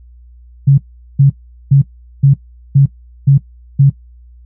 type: tone bursts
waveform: sine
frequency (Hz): 138.59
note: C#3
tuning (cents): 0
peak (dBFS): -3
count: 7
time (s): 0.67-3.9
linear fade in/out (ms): 10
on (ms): 110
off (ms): 410
effects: noise-tail reverb RT60 0.1 s tail -18 dB re dry + added 60 Hz sine -37 dBFS peak until 4.45 s